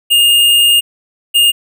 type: tone pair in turn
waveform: square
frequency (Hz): 2830 / 2830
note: F7 / F7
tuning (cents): +22 / +22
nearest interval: unison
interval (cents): 0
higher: neither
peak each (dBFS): -7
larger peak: neither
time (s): 0.1-0.81 / 1.34-1.52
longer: first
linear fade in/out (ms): 20
effects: none